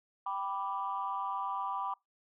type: chord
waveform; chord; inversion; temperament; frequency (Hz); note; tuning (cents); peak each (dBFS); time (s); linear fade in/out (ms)
sine; G major; none; equal; 784 / 987.8 / 1174.7; G5 / B5 / D6; 0 / 0 / 0; -38 / -36 / -37; 0.26-1.94; 5
effects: noise-tail reverb RT60 0.2 s tail -25 dB re dry + tanh soft clip ceiling -24 dBFS